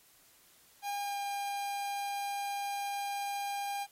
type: tone with pitch glide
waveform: 45% pulse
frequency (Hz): 809 to 803.9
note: G#5 to G5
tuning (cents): -46 to +43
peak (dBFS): -34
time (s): 0.82-3.87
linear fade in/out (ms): 50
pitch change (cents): -11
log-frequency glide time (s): 1.02-1.16
effects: white hiss -63 dBFS RMS until 3.91 s + AAC 48 kbps